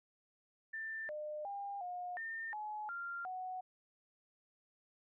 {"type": "tone with pitch steps", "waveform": "sine", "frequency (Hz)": [1782, 604, 802, 717, 1811, 848, 1389, 741], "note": ["A6", "D5", "G5", "F5", "A6", "G#5", "F6", "F#5"], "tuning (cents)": [22, 48, 39, 45, 49, 36, -10, 2], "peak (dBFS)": -40, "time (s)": [0.73, 3.61], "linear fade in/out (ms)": 10, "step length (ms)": 360, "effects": []}